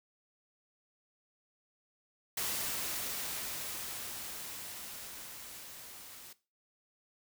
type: noise with level ramp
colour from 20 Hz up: white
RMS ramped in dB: -35 to -51 dBFS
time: 2.37-6.33 s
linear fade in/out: 5 ms
effects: noise-tail reverb RT60 0.3 s tail -17 dB re dry